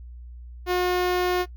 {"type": "tone with notch filter", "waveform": "sawtooth", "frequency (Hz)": 360, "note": "F#4", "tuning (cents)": -47, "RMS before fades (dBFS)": -23, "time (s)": [0.66, 1.46], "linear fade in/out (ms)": 50, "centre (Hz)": 8200, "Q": 0.84, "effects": ["noise-tail reverb RT60 0.1 s tail -20 dB re dry", "added 60 Hz sine -38 dBFS peak until 1.56 s"]}